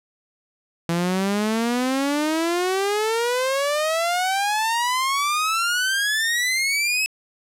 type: exponential sweep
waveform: sawtooth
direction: up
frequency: 166.6 to 2600 Hz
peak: -16 dBFS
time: 0.89-7.06 s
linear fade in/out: 0 ms
effects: low-pass 12000 Hz 12 dB/octave